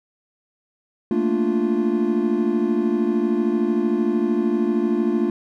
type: chord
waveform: triangle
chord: Bb major seventh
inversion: third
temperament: equal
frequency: 220 / 233.1 / 293.7 / 349.2 Hz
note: A3 / Bb3 / D4 / F4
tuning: 0 / 0 / 0 / 0 cents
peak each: -21 / -22 / -23 / -20 dBFS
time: 1.11-5.3 s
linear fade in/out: 2 ms
effects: none